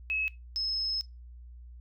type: tone pair in turn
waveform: sine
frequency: 2577 / 5181 Hz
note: E7 / E8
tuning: -40 / -31 cents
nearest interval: octave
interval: 1209 cents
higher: second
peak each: -28 dBFS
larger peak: neither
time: 0.1-0.28 / 0.56-1.01 s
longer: second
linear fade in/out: 0 ms
effects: noise-tail reverb RT60 0.2 s tail -19 dB re dry + added 60 Hz sine -45 dBFS peak until 1.8 s